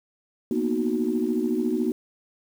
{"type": "chord", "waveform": "sine", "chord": "B major seventh", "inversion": "third", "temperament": "equal", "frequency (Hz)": [233.1, 246.9, 311.1, 370], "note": ["A#3", "B3", "D#4", "F#4"], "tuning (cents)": [0, 0, 0, 0], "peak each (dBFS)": -27, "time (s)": [0.51, 1.92], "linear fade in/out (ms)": 2, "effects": ["tanh soft clip ceiling -12 dBFS", "8-bit"]}